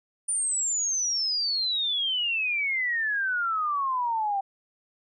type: exponential sweep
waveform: sine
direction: down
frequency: 9330 to 774 Hz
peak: -24 dBFS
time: 0.28-4.41 s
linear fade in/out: 10 ms
effects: none